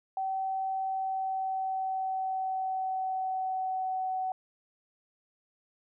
sine tone with pitch glide, 766 to 751.1 Hz, G5 to F#5, -40 to +26 cents, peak -29 dBFS, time 0.17-4.32 s, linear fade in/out 2 ms, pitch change -34 cents, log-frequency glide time 0.82-4.19 s, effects none

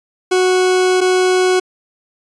40% pulse tone pair in turn, 368.7 / 368.7 Hz, F#4 / F#4, -6 / -6 cents, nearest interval unison, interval 0 cents, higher neither, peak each -10 dBFS, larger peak neither, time 0.31-1.01 / 1.01-1.6 s, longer first, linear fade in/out 10 ms, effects resampled to 22050 Hz

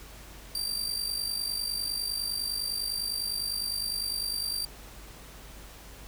sawtooth tone with amplitude modulation, 4699 Hz, D8, in tune, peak -24 dBFS, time 0.55-4.65 s, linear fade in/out 2 ms, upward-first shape sine, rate 49.9 Hz, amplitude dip 65%, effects added 50 Hz sine -48 dBFS peak until 6.07 s + pink hiss -49 dBFS RMS until 6.07 s

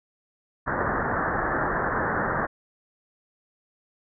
white low-pass noise, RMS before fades -26 dBFS, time 0.66-2.47 s, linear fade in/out 20 ms, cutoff 1800 Hz, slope 96 dB/octave, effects none

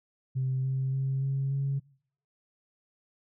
sine tone with pitch steps, 130.81 / 132.56 / 134.33 / 136.13 / 137.95 Hz, C3 / C3 / C3 / C#3 / C#3, 0 / +23 / +46 / -31 / -8 cents, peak -25 dBFS, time 0.35-1.8 s, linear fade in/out 20 ms, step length 290 ms, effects noise-tail reverb RT60 0.6 s tail -24 dB re dry + tanh soft clip ceiling -22 dBFS

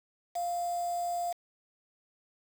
sine tone with quantisation, 698.5 Hz, F5, in tune, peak -30 dBFS, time 0.35-1.33 s, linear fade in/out 10 ms, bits 7, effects none

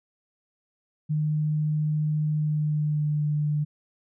sine tone with pitch glide, 152.4 to 149.26 Hz, D#3 to D3, -36 to +28 cents, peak -22 dBFS, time 1.09-3.65 s, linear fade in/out 20 ms, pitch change -36 cents, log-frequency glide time 2.33-3.25 s, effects none

